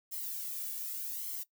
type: noise with flanger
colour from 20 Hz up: violet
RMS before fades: -39 dBFS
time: 0.11-1.44 s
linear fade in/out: 20 ms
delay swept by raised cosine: 0.95 to 1.77 ms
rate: 0.85 Hz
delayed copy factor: +0.65
effects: noise-tail reverb RT60 0.1 s tail -18 dB re dry